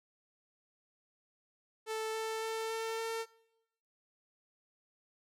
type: tone with pitch steps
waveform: sawtooth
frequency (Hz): 440 / 443.1 / 446.1 / 449.2 / 452.4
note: A4 / A4 / A4 / A4 / A4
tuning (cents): 0 / +12 / +24 / +36 / +48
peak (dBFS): -31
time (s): 1.86-3.26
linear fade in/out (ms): 50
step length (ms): 280
effects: noise-tail reverb RT60 0.9 s tail -22 dB re dry + low-pass 12000 Hz 12 dB/octave